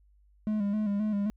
triangle tone with vibrato, 207.7 Hz, G#3, in tune, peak -24 dBFS, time 0.47-1.3 s, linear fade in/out 0 ms, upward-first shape square, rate 3.8 Hz, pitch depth 49 cents each way, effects added 50 Hz sine -59 dBFS peak until 1.36 s

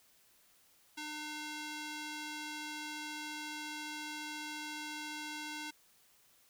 square tone with band-pass filter, 302.4 Hz, D#4, 49 cents flat, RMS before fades -43 dBFS, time 0.97-5.71 s, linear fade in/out 10 ms, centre 3700 Hz, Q 0.58, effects white hiss -67 dBFS RMS until 6.49 s

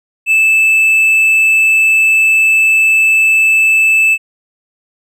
triangle tone, 2629 Hz, E7, 5 cents flat, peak -5 dBFS, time 0.26-4.18 s, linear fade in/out 50 ms, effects none

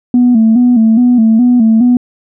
sine tone with vibrato, 234 Hz, A#3, 7 cents sharp, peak -3 dBFS, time 0.14-1.97 s, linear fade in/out 2 ms, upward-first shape square, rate 2.4 Hz, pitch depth 85 cents each way, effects tanh soft clip ceiling -1 dBFS

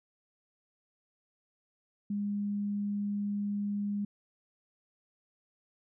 sine tone, 204 Hz, G#3, 31 cents flat, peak -30 dBFS, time 2.1-4.05 s, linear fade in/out 5 ms, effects none

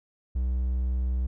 triangle tone, 62.8 Hz, B1, 30 cents sharp, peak -22 dBFS, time 0.35-1.27 s, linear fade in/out 10 ms, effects none

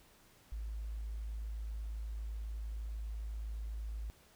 sine tone, 54 Hz, A1, 32 cents flat, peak -38 dBFS, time 0.52-4.1 s, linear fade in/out 0 ms, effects pink hiss -64 dBFS RMS until 4.35 s

